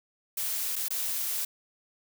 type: noise with dropouts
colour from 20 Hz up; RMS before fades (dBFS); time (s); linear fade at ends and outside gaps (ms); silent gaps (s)
blue; -31; 0.37-1.45; 5; 0.757-0.762 / 0.884-0.905
effects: none